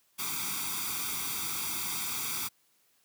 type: noise with comb filter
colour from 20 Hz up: white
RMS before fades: -34 dBFS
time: 0.18-2.49 s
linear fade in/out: 20 ms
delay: 0.85 ms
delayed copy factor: +0.85
effects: white hiss -69 dBFS RMS until 3.04 s + high-pass 100 Hz 12 dB/octave